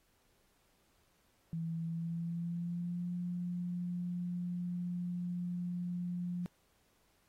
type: tone with pitch glide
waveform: sine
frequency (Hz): 164.81 to 176.64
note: E3 to F3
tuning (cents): 0 to +20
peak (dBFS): -35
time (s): 1.53-6.46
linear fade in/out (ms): 0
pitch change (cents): +120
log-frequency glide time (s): 1.81-3.12
effects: pink hiss -73 dBFS RMS until 7.28 s + AAC 48 kbps